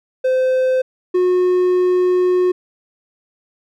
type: tone pair in turn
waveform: triangle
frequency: 516 / 363.1 Hz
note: C5 / F#4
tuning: -24 / -33 cents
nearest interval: tritone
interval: 609 cents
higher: first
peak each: -11 / -10 dBFS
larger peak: second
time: 0.24-0.82 / 1.14-2.52 s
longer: second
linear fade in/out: 10 ms
effects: none